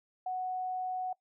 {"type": "tone", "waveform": "sine", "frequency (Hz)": 740, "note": "F#5", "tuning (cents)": 0, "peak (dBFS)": -32, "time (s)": [0.26, 1.13], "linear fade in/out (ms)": 5, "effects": ["noise-tail reverb RT60 0.1 s tail -21 dB re dry"]}